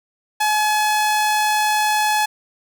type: tone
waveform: sawtooth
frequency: 850 Hz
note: G#5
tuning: 40 cents sharp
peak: -12 dBFS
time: 0.4-2.26 s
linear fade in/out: 10 ms
effects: none